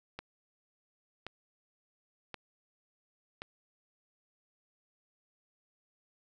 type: click train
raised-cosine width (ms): 0.3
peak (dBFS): -24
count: 4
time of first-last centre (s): 0.19-3.419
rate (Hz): 0.929
effects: none